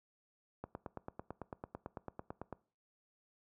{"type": "click train", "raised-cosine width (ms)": 1, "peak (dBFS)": -28, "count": 18, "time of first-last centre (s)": [0.64, 2.527], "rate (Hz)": 9.01, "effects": ["noise-tail reverb RT60 0.4 s tail -21 dB re dry", "high-pass 60 Hz 12 dB/octave"]}